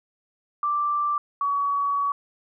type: tone pair in turn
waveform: sine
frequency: 1174.7 / 1131.1 Hz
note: D6 / C#6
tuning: 0 / +35 cents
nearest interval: minor second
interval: 65 cents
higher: first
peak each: -21 dBFS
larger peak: neither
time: 0.63-1.18 / 1.41-2.12 s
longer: second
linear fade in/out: 2 ms
effects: none